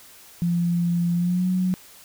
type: tone with pitch glide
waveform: sine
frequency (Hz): 172.6 to 183.92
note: F3 to F#3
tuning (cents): -20 to -10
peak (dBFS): -19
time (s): 0.42-1.74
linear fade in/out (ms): 0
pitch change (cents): +110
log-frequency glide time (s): 1.14-1.48
effects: white hiss -48 dBFS RMS until 2.04 s